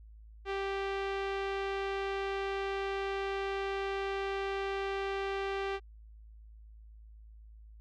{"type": "tone with low-pass filter", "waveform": "sawtooth", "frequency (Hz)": 392, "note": "G4", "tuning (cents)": 0, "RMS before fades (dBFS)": -35, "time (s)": [0.45, 5.8], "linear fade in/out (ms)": 50, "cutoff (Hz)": 2900, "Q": 1.2, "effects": ["added 54 Hz sine -50 dBFS peak until 7.8 s"]}